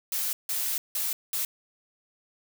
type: noise bursts at uneven times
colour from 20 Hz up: blue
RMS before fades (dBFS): -29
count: 4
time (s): 0.12-0.33 / 0.49-0.78 / 0.95-1.13 / 1.33-1.45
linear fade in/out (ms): 2
effects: none